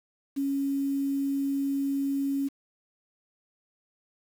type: tone with quantisation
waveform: sine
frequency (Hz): 276.8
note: C#4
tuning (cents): -2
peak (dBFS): -25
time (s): 0.36-2.49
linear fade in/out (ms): 20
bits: 8
effects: none